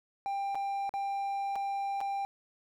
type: tone with dropouts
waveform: triangle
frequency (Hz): 793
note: G5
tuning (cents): +20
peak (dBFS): -29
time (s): 0.26-2.25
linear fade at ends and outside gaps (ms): 0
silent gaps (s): 0.547-0.554 / 0.893-0.939 / 1.556-1.56 / 2.005-2.012
effects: none